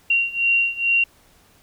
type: beating tone pair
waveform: sine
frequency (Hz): 2755 / 2757.3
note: F7 / F7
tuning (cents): -24 / -23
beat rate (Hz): 2.3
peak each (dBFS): -21 / -19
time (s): 0.1-1.04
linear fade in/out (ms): 5
effects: pink hiss -55 dBFS RMS until 1.62 s